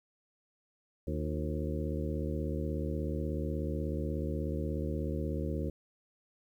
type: harmonic tone with a mistuned harmonic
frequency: 76.5 Hz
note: D#2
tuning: 29 cents flat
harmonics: 1 / 2 / 3 / 4 / 5 / 6 / 7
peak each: -35 / -38 / -40 / -41 / -42 / -43 / -43 dBFS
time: 1.07-5.7 s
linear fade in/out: 5 ms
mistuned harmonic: 5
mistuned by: -78 cents
effects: 11-bit